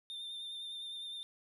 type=tone with vibrato; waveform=triangle; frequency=3602 Hz; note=A7; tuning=40 cents sharp; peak=-40 dBFS; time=0.1-1.23 s; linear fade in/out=0 ms; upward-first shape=triangle; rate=9.8 Hz; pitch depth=35 cents each way; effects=none